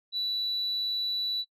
sine tone, 3951 Hz, B7, in tune, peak -26 dBFS, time 0.12-1.45 s, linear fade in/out 50 ms, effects noise-tail reverb RT60 0.1 s tail -21 dB re dry + tanh soft clip ceiling -24 dBFS

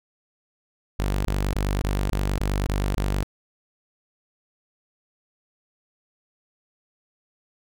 sawtooth tone bursts, 49.05 Hz, G1, 2 cents sharp, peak -18 dBFS, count 8, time 0.99-3.231 s, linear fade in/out 0 ms, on 260 ms, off 23 ms, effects none

